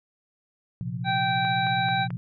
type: chord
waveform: sine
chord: Bb suspended second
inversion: none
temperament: equal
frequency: 116.54 / 130.81 / 174.61 Hz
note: Bb2 / C3 / F3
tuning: 0 / 0 / 0 cents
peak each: -33 dBFS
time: 0.81-2.17 s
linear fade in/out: 0 ms
type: harmonic tone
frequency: 779 Hz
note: G5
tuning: 11 cents flat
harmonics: 1 / 2 / 3 / 5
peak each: -24 / -29 / -33 / -31 dBFS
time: 1.04-2.08 s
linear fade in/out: 50 ms
type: click train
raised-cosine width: 0.5 ms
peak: -24 dBFS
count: 4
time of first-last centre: 1.45-2.105 s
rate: 4.58 Hz
effects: none